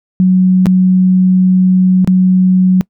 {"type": "tone with dropouts", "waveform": "sine", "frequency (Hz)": 185, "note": "F#3", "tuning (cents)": 0, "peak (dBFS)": -5, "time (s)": [0.2, 2.81], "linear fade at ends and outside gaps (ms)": 0, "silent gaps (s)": [[0.658, 0.667], [2.046, 2.075]], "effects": ["noise-tail reverb RT60 0.1 s tail -24 dB re dry"]}